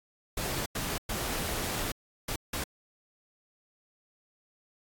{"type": "noise bursts at uneven times", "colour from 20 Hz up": "pink", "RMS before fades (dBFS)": -33, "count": 5, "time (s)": [[0.37, 0.66], [0.75, 0.98], [1.09, 1.92], [2.28, 2.36], [2.53, 2.64]], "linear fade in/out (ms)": 5, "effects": ["AAC 64 kbps"]}